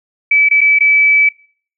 sine tone with dropouts, 2300 Hz, D7, 37 cents flat, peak -7 dBFS, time 0.31-1.29 s, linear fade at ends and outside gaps 5 ms, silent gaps 0.488-0.51 / 0.608-0.613 / 0.788-0.806 s, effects noise-tail reverb RT60 0.5 s tail -23 dB re dry

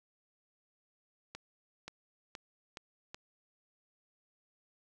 accelerating click train, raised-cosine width 0.2 ms, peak -26 dBFS, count 5, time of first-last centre 1.35-3.145 s, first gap 530 ms, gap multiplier 0.89, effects none

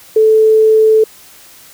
sine tone, 437.5 Hz, A4, 10 cents flat, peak -5 dBFS, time 0.16-1.04 s, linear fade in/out 5 ms, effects white hiss -40 dBFS RMS until 1.73 s

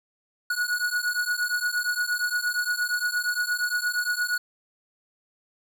square beating tone pair, 1455 / 1463.6 Hz, F#6 / F#6, -29 / -19 cents, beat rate 8.6 Hz, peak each -28 dBFS, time 0.5-4.38 s, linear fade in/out 5 ms, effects 10-bit

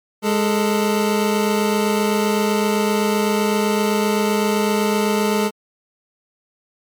25% pulse tone pair together, 207.7 / 443.2 Hz, G#3 / A4, 0 / +13 cents, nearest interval octave + minor second, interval 1313 cents, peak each -14 / -17 dBFS, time 0.22-5.51 s, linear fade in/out 50 ms, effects MP3 96 kbps

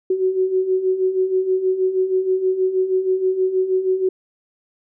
sine beating tone pair, 370 / 376.3 Hz, F#4 / F#4, 0 / +29 cents, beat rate 6.3 Hz, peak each -23 / -17 dBFS, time 0.1-4.09 s, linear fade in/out 5 ms, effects none

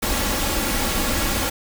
pink noise with comb filter, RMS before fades -22 dBFS, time 0.02-1.5 s, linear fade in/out 10 ms, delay 3.6 ms, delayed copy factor +0.55, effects none

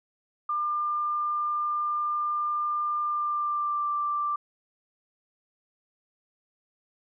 sine tone with pitch glide, 1198 to 1177.4 Hz, D6 to D6, +34 to +4 cents, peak -25 dBFS, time 0.49-4.36 s, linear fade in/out 5 ms, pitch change -30 cents, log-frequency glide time 3.03-3.9 s, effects none

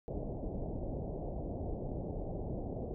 pink low-pass noise, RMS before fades -39 dBFS, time 0.08-2.94 s, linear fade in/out 0 ms, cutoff 720 Hz, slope 48 dB/octave, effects none

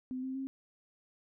sine tone with pitch steps, 256.3 / 262 / 267.8 Hz, C4 / C4 / C4, -36 / +2 / +40 cents, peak -35 dBFS, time 0.11-0.47 s, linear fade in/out 0 ms, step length 120 ms, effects none

